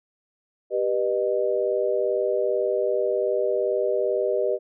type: chord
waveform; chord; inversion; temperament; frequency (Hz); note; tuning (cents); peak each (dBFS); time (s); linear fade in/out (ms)
sine; G augmented; none; just; 392 / 490 / 612.5; G4 / B4 / D#5; 0 / -14 / -27; -25; 0.7-4.59; 50
effects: none